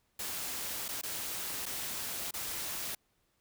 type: noise with dropouts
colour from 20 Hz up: white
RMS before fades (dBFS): -38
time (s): 0.19-2.95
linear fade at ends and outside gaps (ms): 5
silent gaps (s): 0.883-0.887 / 1.014-1.033 / 1.657-1.662 / 2.31-2.338
effects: pink hiss -75 dBFS RMS until 3.4 s